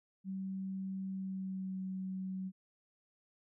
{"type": "tone with pitch glide", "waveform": "sine", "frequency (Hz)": [191.2, 188.46], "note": ["G3", "F#3"], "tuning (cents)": [-43, 32], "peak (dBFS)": -37, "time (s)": [0.24, 2.52], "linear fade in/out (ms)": 50, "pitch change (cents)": -25, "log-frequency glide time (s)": [1.09, 1.8], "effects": []}